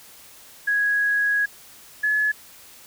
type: tone pair in turn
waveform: sine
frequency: 1661.2 / 1705.9 Hz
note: G#6 / G#6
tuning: 0 / +46 cents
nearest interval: unison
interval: 46 cents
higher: second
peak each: -18 dBFS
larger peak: neither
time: 0.67-1.46 / 2.03-2.32 s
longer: first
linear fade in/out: 10 ms
effects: white hiss -47 dBFS RMS until 2.86 s